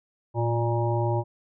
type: harmonic tone with a mistuned harmonic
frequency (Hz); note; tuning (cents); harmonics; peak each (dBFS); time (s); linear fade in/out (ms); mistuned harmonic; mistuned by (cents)
117.9; A#2; +20; 1 / 3 / 5 / 7 / 8; -24 / -29 / -31 / -32 / -33; 0.34-1.24; 50; 1; -46
effects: none